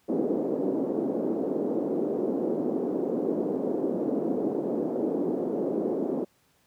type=band-pass noise; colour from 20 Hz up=white; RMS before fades=-28 dBFS; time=0.08-6.25 s; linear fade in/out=20 ms; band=230 to 450 Hz; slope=24 dB/octave; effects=pink hiss -66 dBFS RMS until 6.66 s + high-pass 80 Hz 12 dB/octave